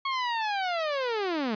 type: linear sweep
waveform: sawtooth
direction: down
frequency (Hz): 1101 to 203.9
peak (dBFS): -23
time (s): 0.05-1.55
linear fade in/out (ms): 5
effects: resampled to 11025 Hz + 10-bit